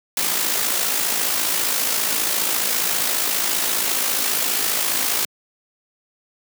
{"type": "noise with amplitude modulation", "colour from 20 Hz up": "white", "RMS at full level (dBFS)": -19, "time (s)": [0.17, 5.25], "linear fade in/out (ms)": 2, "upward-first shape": "sine", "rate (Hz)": 54.8, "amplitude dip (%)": 45, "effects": ["high-pass 200 Hz 12 dB/octave"]}